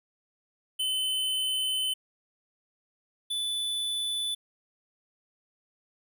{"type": "tone pair in turn", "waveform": "square", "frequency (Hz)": [3043, 3485], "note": ["F#7", "A7"], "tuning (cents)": [48, -17], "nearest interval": "major second", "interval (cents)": 235, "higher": "second", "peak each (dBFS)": [-27, -29], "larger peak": "first", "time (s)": [[0.79, 1.94], [3.3, 4.35]], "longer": "first", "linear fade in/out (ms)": 10, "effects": []}